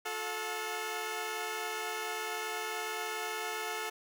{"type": "tone cluster", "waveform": "10% pulse", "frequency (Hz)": [359.2, 436.5, 714], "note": ["F4", "A4", "F5"], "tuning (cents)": [49, -14, 38], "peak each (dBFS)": [-36, -28, -34], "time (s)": [0.05, 3.9], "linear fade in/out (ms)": 10, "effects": []}